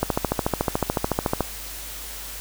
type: click train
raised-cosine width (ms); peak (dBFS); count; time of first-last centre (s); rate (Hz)
1; -6; 20; 0.03-1.407; 13.8
effects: added 50 Hz sine -40 dBFS peak until 2.4 s + white hiss -36 dBFS RMS until 2.4 s